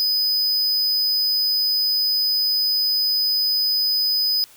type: tone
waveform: square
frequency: 5000 Hz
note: D#8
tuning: 8 cents sharp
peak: -18 dBFS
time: 0-4.44 s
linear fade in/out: 0 ms
effects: white hiss -49 dBFS RMS until 4.56 s